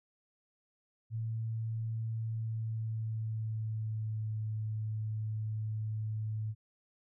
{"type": "tone with pitch glide", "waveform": "sine", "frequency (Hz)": [112.3, 108.6], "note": ["A2", "A2"], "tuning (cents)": [36, -22], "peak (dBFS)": -33, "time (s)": [1.1, 6.55], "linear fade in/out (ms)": 50, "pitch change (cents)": -58, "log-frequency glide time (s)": [2.23, 4.37], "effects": []}